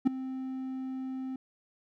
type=tone with ADSR envelope; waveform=triangle; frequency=261.6 Hz; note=C4; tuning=in tune; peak=-15 dBFS; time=0.05-1.36 s; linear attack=22 ms; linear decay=6 ms; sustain=-17 dB; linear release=3 ms; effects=none